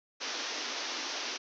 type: band-pass noise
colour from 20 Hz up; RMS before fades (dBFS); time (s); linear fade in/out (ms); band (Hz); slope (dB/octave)
white; -37; 0.2-1.38; 20; 240 to 6200; 96
effects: none